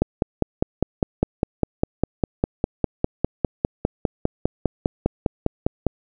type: click train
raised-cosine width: 2 ms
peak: -4 dBFS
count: 30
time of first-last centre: 0.02-5.867 s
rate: 4.96 Hz
effects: none